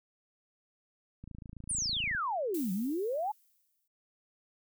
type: click train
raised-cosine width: 5 ms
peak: -33 dBFS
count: 26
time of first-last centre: 1.24-2.149 s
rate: 27.5 Hz
type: exponential two-way sweep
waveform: sine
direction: down then up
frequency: 9956 to 180 to 881 Hz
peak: -30 dBFS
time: 1.69-3.32 s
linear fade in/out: 10 ms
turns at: 2.72 s
type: noise with exponential decay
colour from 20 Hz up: violet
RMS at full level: -41 dBFS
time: 2.54-3.88 s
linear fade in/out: 5 ms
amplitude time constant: 290 ms
effects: none